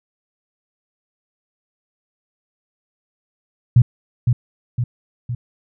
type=tone with echo; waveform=sine; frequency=120.9 Hz; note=B2; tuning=36 cents flat; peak=-6 dBFS; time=3.76-3.82 s; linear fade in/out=5 ms; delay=510 ms; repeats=3; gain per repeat=-5 dB; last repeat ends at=5.35 s; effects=none